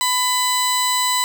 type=tone pair together; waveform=sawtooth; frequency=1000 / 4000 Hz; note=B5 / B7; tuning=+21 / +21 cents; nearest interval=2 octaves; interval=2400 cents; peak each=-15 / -16 dBFS; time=0.01-1.24 s; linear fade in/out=0 ms; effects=none